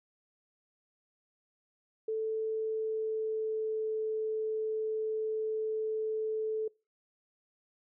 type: tone with pitch glide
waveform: sine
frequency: 440 to 436.5 Hz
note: A4 to A4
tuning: 0 to -14 cents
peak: -30 dBFS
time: 2.08-6.68 s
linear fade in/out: 5 ms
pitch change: -14 cents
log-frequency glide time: 2.47-3.95 s
effects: noise-tail reverb RT60 0.3 s tail -25 dB re dry